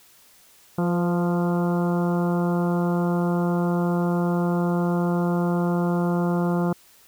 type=harmonic tone with a mistuned harmonic; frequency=174.61 Hz; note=F3; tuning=in tune; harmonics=1 / 2 / 3 / 4 / 5 / 6 / 7 / 8; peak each=-21 / -27 / -31 / -33 / -35 / -37 / -38 / -39 dBFS; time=0.78-6.73 s; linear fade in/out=5 ms; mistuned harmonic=3; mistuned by=-26 cents; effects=white hiss -54 dBFS RMS until 7.07 s